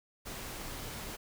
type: noise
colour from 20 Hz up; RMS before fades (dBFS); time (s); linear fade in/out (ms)
pink; -42; 0.25-1.17; 20
effects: none